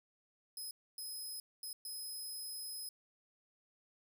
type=tone bursts at uneven times; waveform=15% pulse; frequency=5090 Hz; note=D#8; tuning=39 cents sharp; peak=-37 dBFS; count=4; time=0.57-0.71 / 0.98-1.4 / 1.63-1.73 / 1.85-2.89 s; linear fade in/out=2 ms; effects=none